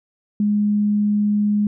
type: tone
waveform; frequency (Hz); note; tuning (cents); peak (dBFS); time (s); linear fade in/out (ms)
sine; 207.7; G#3; 0; -15; 0.4-1.67; 2
effects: none